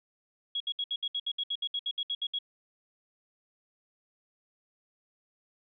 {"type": "tone bursts", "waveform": "sine", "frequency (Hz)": 3322, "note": "G#7", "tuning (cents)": 0, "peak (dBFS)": -29, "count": 16, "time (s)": [0.55, 2.388], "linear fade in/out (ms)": 5, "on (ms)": 53, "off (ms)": 66, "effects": []}